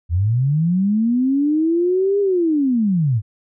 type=linear two-way sweep; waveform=sine; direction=up then down; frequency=78.8 to 408.2 to 97.5 Hz; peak=-14 dBFS; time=0.09-3.22 s; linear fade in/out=50 ms; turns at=2.2 s; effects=none